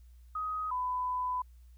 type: tone pair in turn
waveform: sine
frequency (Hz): 1257 / 1001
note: D#6 / B5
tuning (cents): +17 / +23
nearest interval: major third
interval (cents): 394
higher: first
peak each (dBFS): -32 / -30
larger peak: second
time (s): 0.35-0.71 / 0.71-1.42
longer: second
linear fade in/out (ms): 5
effects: added 60 Hz sine -52 dBFS peak until 1.77 s + white hiss -74 dBFS RMS until 1.77 s